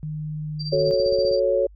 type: tone with pitch glide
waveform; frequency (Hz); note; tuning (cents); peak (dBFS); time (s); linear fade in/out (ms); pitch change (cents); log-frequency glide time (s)
sine; 153.2 to 152.14; D#3 to D#3; -27 to -39; -27; 0.03-0.91; 0; -12; 0.16-0.72
type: tone with tremolo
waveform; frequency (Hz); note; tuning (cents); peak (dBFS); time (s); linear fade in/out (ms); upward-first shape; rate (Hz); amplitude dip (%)
sine; 4699; D8; 0; -28; 0.59-1.4; 20; sine; 15; 80
type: chord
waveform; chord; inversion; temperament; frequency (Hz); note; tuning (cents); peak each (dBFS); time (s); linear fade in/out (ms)
sine; F# minor; none; equal; 370 / 440 / 554.4; F#4 / A4 / C#5; 0 / 0 / 0; -25 / -24 / -19; 0.72-1.67; 10
type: click train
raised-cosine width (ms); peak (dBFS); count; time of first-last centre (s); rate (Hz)
5; -28; 10; 0.75-1.312; 16
effects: added 50 Hz sine -44 dBFS peak until 1.75 s